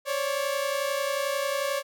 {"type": "tone pair together", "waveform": "sawtooth", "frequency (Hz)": [543.8, 575], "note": ["C#5", "D5"], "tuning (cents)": [-33, -37], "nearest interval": "minor second", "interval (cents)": 96, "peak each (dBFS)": -25, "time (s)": [0.05, 1.83], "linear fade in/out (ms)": 50, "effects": []}